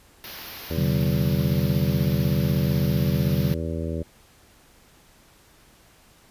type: band-stop noise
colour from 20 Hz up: white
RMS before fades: -36 dBFS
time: 0.24-3.54 s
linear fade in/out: 0 ms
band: 5500 to 12000 Hz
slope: 48 dB/octave
type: harmonic tone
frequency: 81.7 Hz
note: E2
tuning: 15 cents flat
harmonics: 1 / 2 / 3 / 4 / 5 / 6 / 7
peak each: -29 / -32 / -34 / -35 / -36 / -37 / -37 dBFS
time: 0.7-4.03 s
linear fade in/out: 5 ms
type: chord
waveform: sine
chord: C suspended second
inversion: none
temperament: equal with one note detuned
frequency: 130.81 / 146.83 / 191.96 Hz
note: C3 / D3 / G3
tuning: 0 / 0 / -36 cents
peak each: -25 / -24 / -25 dBFS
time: 0.77-3.53 s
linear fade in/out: 5 ms
effects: pink hiss -55 dBFS RMS until 6.3 s + resampled to 32000 Hz